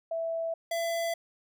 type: tone pair in turn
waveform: sine / square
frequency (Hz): 659.3 / 671.2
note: E5 / E5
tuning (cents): 0 / +31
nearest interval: unison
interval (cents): 31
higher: second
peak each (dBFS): -29 / -29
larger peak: neither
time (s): 0.11-0.54 / 0.71-1.14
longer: neither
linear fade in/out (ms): 5
effects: none